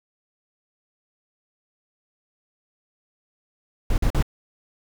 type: noise bursts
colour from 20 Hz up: brown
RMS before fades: -19 dBFS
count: 3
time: 3.9-4.226 s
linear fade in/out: 2 ms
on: 80 ms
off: 43 ms
effects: none